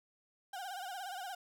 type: tone with vibrato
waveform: 35% pulse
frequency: 757 Hz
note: F#5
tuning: 39 cents sharp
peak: -39 dBFS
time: 0.53-1.35 s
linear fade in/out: 5 ms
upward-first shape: sine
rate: 17 Hz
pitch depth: 110 cents each way
effects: none